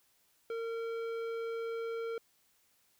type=tone with tanh clipping; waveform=sine; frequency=457.9 Hz; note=A#4; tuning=31 cents flat; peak=-37 dBFS; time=0.5-2.18 s; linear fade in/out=2 ms; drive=13 dB; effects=white hiss -71 dBFS RMS until 2.99 s